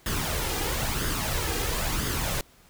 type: noise with flanger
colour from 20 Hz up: pink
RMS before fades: -28 dBFS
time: 0.06-2.41 s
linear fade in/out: 2 ms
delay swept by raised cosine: 0.6 to 2.5 ms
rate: 1 Hz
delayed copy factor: +0.55
effects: pink hiss -57 dBFS RMS until 2.69 s